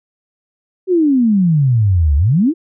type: exponential two-way sweep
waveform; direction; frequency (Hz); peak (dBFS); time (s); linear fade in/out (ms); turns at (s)
sine; down then up; 384.7 to 68.5 to 354.3; -9; 0.87-2.54; 50; 2.16
effects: none